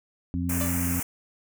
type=harmonic tone; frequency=87.31 Hz; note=F2; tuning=in tune; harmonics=1 / 2 / 3; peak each=-29 / -31 / -29 dBFS; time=0.34-1 s; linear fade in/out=0 ms
type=band-stop noise; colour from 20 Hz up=white; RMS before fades=-31 dBFS; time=0.49-1.03 s; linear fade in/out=5 ms; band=2600 to 6000 Hz; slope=48 dB/octave
type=tone with exponential decay; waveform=sawtooth; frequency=586 Hz; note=D5; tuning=4 cents flat; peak=-25 dBFS; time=0.61-0.81 s; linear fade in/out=1 ms; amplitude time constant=42 ms
effects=none